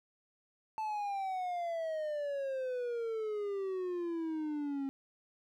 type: exponential sweep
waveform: triangle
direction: down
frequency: 881 to 270 Hz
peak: -32 dBFS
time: 0.78-4.89 s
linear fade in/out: 0 ms
effects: none